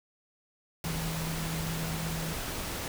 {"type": "tone in noise", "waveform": "sine", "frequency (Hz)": 162, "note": "E3", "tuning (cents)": -30, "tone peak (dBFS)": -33, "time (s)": [0.85, 2.33], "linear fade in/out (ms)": 2, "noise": "pink", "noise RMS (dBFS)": -36, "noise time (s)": [0.84, 2.88], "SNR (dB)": 0, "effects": []}